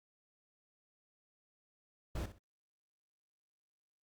brown noise with echo, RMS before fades -38 dBFS, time 2.15-2.26 s, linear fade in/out 5 ms, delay 63 ms, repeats 2, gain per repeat -12 dB, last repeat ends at 2.386 s, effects Opus 48 kbps

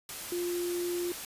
sine tone in noise, 350.5 Hz, F4, 6 cents sharp, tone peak -30 dBFS, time 0.32-1.12 s, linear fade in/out 2 ms, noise white, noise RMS -40 dBFS, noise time 0.09-1.25 s, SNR +7 dB, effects resampled to 32000 Hz

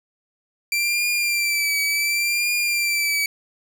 sawtooth tone with vibrato, 2349 Hz, D7, in tune, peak -16 dBFS, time 0.72-3.26 s, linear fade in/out 2 ms, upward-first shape triangle, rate 0.69 Hz, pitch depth 55 cents each way, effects none

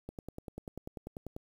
click train, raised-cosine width 2 ms, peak -28 dBFS, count 14, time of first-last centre 0.09-1.365 s, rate 10.2 Hz, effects 9-bit

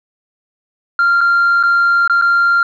sine tone with dropouts, 1389 Hz, F6, 10 cents flat, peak -7 dBFS, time 0.99-2.63 s, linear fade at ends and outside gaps 2 ms, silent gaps 1.208-1.212 / 1.629-1.635 / 2.077-2.097 / 2.214-2.221 s, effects tanh soft clip ceiling -7 dBFS

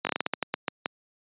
slowing click train, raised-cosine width 0.3 ms, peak -9 dBFS, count 12, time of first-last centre 0.05-0.859 s, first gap 19 ms, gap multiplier 1.25, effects high-pass 200 Hz 12 dB/octave + resampled to 8000 Hz

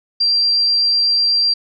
sine tone, 4727 Hz, D8, 10 cents sharp, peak -12 dBFS, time 0.2-1.54 s, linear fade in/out 10 ms, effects none

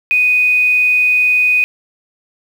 sine tone with quantisation, 2489 Hz, D#7, in tune, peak -9 dBFS, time 0.11-1.64 s, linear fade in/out 0 ms, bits 6, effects none

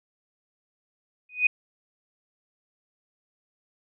sine tone with exponential growth, 2489 Hz, D#7, in tune, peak -13 dBFS, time 1.29-1.47 s, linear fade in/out 5 ms, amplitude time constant 37 ms, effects none

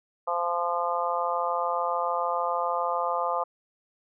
harmonic tone, 173.1 Hz, F3, 15 cents flat, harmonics 3 / 4 / 5 / 6 / 7, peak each -31 / -31 / -31 / -31 / -31 dBFS, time 0.27-3.44 s, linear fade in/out 10 ms, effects none

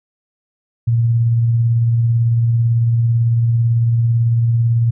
sine tone with tremolo, 116.54 Hz, A#2, in tune, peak -10 dBFS, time 0.87-4.91 s, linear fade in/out 10 ms, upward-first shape sine, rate 18 Hz, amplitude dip 25%, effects none

